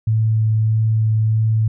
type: tone with vibrato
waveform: sine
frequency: 110 Hz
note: A2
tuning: in tune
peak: -13 dBFS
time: 0.07-1.68 s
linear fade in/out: 5 ms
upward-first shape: sine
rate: 1.6 Hz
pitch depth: 8 cents each way
effects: none